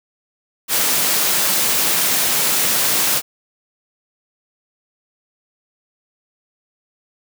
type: high-pass noise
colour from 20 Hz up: white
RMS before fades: -17 dBFS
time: 0.68-3.22 s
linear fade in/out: 50 ms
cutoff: 120 Hz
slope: 96 dB/octave
effects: none